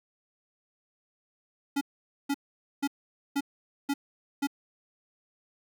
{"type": "tone bursts", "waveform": "square", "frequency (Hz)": 281.1, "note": "C#4", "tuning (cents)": 24, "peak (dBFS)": -26, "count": 6, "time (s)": [1.76, 4.472], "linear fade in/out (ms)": 10, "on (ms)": 52, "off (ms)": 480, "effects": []}